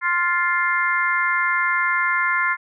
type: harmonic tone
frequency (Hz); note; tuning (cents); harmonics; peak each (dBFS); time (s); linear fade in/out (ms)
350; F4; +4; 3 / 4 / 5 / 6; -23 / -23 / -23 / -23; 0.01-2.57; 50
effects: none